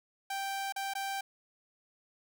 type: tone with dropouts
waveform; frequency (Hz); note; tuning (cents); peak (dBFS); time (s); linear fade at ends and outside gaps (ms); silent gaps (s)
sawtooth; 784; G5; 0; -30; 0.3-1.21; 5; 0.724-0.761 / 0.937-0.951
effects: none